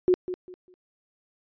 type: tone with echo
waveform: sine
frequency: 363.9 Hz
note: F#4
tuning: 29 cents flat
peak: -16 dBFS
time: 0.08-0.14 s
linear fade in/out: 0 ms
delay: 200 ms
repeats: 3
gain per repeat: -12 dB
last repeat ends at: 0.74 s
effects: resampled to 11025 Hz